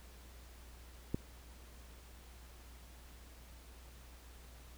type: click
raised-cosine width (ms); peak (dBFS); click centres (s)
3; -21; 1.145
effects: added 60 Hz sine -54 dBFS peak until 4.77 s + pink hiss -60 dBFS RMS until 4.77 s